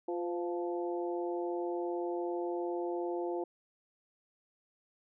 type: harmonic tone with a mistuned harmonic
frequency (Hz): 174.61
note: F3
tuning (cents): 0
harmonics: 2 / 3 / 4 / 5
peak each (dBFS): -34 / -40 / -42 / -44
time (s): 0.08-3.44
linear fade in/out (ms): 5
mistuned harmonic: 3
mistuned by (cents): -40
effects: none